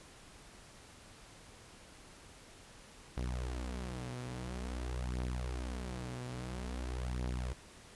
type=beating tone pair; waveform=sawtooth; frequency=61.74 / 62.23 Hz; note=B1 / B1; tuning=0 / +14 cents; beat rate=0.49 Hz; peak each=-37 / -36 dBFS; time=3.17-7.53 s; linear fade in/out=0 ms; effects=pink hiss -56 dBFS RMS until 7.95 s + resampled to 24000 Hz